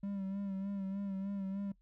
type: tone with vibrato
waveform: triangle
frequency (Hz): 196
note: G3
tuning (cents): 0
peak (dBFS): -34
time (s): 0.03-1.72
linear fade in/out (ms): 5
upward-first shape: sine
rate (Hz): 3.3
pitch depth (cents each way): 43
effects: noise-tail reverb RT60 0.1 s tail -21 dB re dry + added 41 Hz sine -66 dBFS peak until 1.81 s